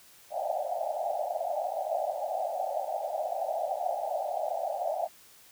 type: band-pass noise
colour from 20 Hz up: pink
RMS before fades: -32 dBFS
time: 0.3-5.09 s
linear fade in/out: 50 ms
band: 580 to 800 Hz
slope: 96 dB/octave
effects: white hiss -56 dBFS RMS until 5.51 s